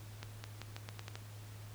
accelerating click train, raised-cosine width 0.2 ms, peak -26 dBFS, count 8, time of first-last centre 0.23-1.155 s, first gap 210 ms, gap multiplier 0.84, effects added 105 Hz sine -48 dBFS peak until 1.74 s + pink hiss -57 dBFS RMS until 1.74 s

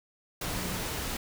sine tone in noise, 185 Hz, F#3, in tune, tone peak -39 dBFS, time 0.46-0.81 s, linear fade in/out 5 ms, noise pink, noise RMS -34 dBFS, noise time 0.41-1.17 s, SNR -8 dB, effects none

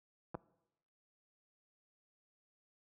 clicks, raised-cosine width 1 ms, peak -29 / -26 dBFS, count 2, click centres 0.345 / 0.351 s, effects noise-tail reverb RT60 0.9 s tail -21 dB re dry + high-pass 60 Hz 12 dB/octave

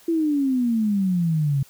sine exponential sweep, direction down, 339.1 to 134.3 Hz, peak -18 dBFS, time 0.08-1.63 s, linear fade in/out 5 ms, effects white hiss -52 dBFS RMS until 1.69 s

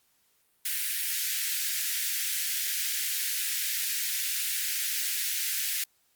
white high-pass noise, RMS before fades -30 dBFS, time 0.65-5.84 s, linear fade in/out 5 ms, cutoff 1600 Hz, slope 48 dB/octave, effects white hiss -69 dBFS RMS until 6.15 s + Opus 48 kbps

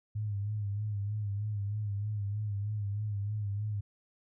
sine tone with vibrato, 103.4 Hz, G#2, 7 cents flat, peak -31 dBFS, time 0.15-3.81 s, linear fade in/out 10 ms, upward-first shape sine, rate 3.2 Hz, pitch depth 60 cents each way, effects none

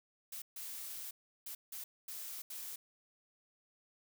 blue noise bursts at uneven times, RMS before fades -45 dBFS, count 6, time 0.32-0.42 / 0.56-1.11 / 1.46-1.55 / 1.72-1.84 / 2.08-2.42 / 2.5-2.76 s, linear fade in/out 5 ms, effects none

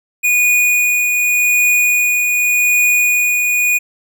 square tone with tremolo, 2459 Hz, D#7, 21 cents flat, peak -10 dBFS, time 0.23-3.79 s, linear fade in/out 20 ms, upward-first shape triangle, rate 0.86 Hz, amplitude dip 35%, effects none

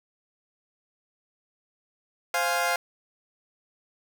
20% pulse chord, F minor, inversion second, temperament equal, 523.3 / 698.5 / 830.6 Hz, C5 / F5 / Ab5, 0 / 0 / 0 cents, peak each -25 / -21 / -25 dBFS, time 2.34-2.76 s, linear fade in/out 2 ms, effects none

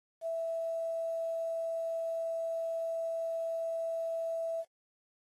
sine tone with quantisation, 659.3 Hz, E5, in tune, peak -32 dBFS, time 0.21-4.65 s, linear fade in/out 50 ms, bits 10, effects AAC 32 kbps

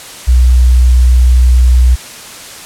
sine tone, 62.2 Hz, B1, 13 cents sharp, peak -3 dBFS, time 0.27-1.96 s, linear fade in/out 20 ms, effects white hiss -29 dBFS RMS until 2.65 s + low-pass 10000 Hz 12 dB/octave

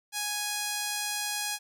5% pulse tone, 830.6 Hz, G#5, in tune, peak -18 dBFS, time 0.12-1.59 s, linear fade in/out 50 ms, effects none

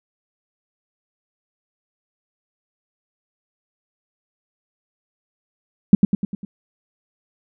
sine tone with echo, 198.3 Hz, G3, 20 cents sharp, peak -3 dBFS, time 5.93-5.95 s, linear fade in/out 2 ms, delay 100 ms, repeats 5, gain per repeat -5 dB, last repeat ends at 6.45 s, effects none

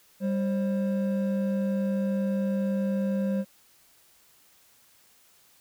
triangle tone pair together, 197 / 531 Hz, G3 / C5, +9 / +25 cents, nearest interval octave + perfect fourth, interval 1716 cents, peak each -23 / -30 dBFS, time 0.2-3.45 s, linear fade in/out 50 ms, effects white hiss -60 dBFS RMS until 5.6 s

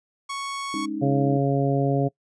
sawtooth tone, 1108.7 Hz, C#6, in tune, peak -25 dBFS, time 0.29-0.86 s, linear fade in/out 10 ms
sine chord, Ab suspended fourth, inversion none, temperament equal, 207.7 / 277.2 / 311.1 Hz, Ab3 / Db4 / Eb4, 0 / 0 / 0 cents, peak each -34 / -32 / -28 dBFS, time 0.74-1.37 s, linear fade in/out 2 ms
harmonic tone, 138.59 Hz, C#3, in tune, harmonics 1 / 2 / 3 / 4 / 5, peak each -22 / -25 / -27 / -28 / -29 dBFS, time 1.01-2.09 s, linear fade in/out 20 ms
effects noise-tail reverb RT60 0.1 s tail -23 dB re dry + resampled to 22050 Hz

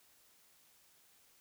silence, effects white hiss -67 dBFS RMS until 1.4 s

